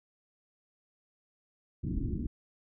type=low-pass noise; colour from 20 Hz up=pink; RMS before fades=-33 dBFS; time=1.83-2.27 s; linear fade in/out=10 ms; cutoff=330 Hz; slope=48 dB/octave; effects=none